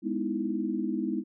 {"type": "chord", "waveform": "sine", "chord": "E major seventh", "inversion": "first", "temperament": "just", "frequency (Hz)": [206, 247.2, 309, 329.6], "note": ["G#3", "B3", "D#4", "E4"], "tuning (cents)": [-14, 2, -12, 0], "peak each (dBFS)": -33, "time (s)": [0.02, 1.24], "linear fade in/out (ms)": 50, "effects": []}